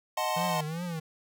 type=chord; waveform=square; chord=D# diminished seventh; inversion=none; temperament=equal; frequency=622.3 / 740 / 880 / 1046.5 Hz; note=D#5 / F#5 / A5 / C6; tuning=0 / 0 / 0 / 0 cents; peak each=-34 dBFS; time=0.17-0.61 s; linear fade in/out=5 ms
type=tone with vibrato; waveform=square; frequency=164.81 Hz; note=E3; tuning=in tune; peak=-33 dBFS; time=0.36-1 s; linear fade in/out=10 ms; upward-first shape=triangle; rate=2.6 Hz; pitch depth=160 cents each way
effects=none